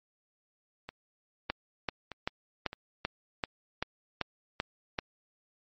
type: two click trains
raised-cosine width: 0.3 ms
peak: -24 / -14 dBFS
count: 4 / 10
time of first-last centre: 0.89-2.73 / 1.5-4.988 s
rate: 1.63 / 2.58 Hz
effects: MP3 32 kbps